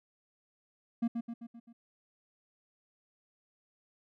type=tone with echo; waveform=triangle; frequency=233.1 Hz; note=A#3; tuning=in tune; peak=-25 dBFS; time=1.02-1.08 s; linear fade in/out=10 ms; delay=130 ms; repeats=5; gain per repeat=-5 dB; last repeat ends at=1.73 s; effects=none